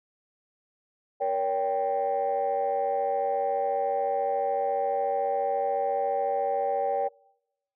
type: chord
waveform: sine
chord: G diminished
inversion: first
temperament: just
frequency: 470.4 / 564.5 / 784 Hz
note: Bb4 / Db5 / G5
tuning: +16 / +31 / 0 cents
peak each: -30 / -27 / -26 dBFS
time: 1.2-7.09 s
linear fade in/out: 20 ms
effects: noise-tail reverb RT60 0.9 s tail -26 dB re dry + tanh soft clip ceiling -18 dBFS